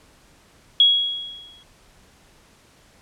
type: tone with exponential decay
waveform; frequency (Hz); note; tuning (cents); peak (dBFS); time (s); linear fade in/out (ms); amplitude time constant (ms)
sine; 3322; G#7; 0; -9; 0.8-1.63; 2; 180
effects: pink hiss -54 dBFS RMS until 3.01 s + low-pass 10000 Hz 12 dB/octave